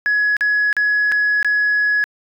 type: tone with dropouts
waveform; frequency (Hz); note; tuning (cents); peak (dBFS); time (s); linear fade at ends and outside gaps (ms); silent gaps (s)
sine; 1683; G#6; +23; -12; 0.06-2.04; 0; 0.367-0.409 / 0.728-0.767 / 1.117-1.121 / 1.428-1.447
effects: tanh soft clip ceiling -11 dBFS